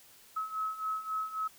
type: beating tone pair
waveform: sine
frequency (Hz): 1285 / 1288.7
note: E6 / E6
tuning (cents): -45 / -40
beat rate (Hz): 3.7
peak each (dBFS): -38 / -34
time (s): 0.36-1.48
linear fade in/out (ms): 10
effects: white hiss -58 dBFS RMS until 1.58 s